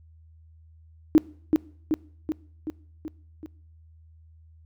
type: tone with echo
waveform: sine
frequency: 311.1 Hz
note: D#4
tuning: in tune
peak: -11 dBFS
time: 1.15-1.18 s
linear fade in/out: 0 ms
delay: 380 ms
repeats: 6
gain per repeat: -4 dB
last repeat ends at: 3.46 s
effects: noise-tail reverb RT60 0.6 s tail -23 dB re dry + added 80 Hz sine -50 dBFS peak until 4.65 s